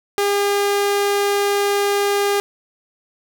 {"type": "tone", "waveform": "sawtooth", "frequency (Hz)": 404.2, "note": "G#4", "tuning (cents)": -47, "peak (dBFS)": -12, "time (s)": [0.18, 2.4], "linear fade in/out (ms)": 0, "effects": []}